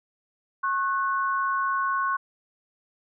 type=tone pair together; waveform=sine; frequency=1089 / 1487.2 Hz; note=C#6 / F#6; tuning=-31 / +8 cents; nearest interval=perfect fourth; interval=539 cents; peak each=-24 / -28 dBFS; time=0.63-2.17 s; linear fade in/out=10 ms; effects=none